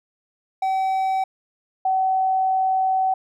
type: tone pair in turn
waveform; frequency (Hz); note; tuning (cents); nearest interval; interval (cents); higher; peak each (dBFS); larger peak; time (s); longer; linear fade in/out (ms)
triangle / sine; 764 / 758.3; G5 / F#5; -45 / +42; unison; 13; first; -17; neither; 0.62-1.24 / 1.85-3.14; second; 5
effects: none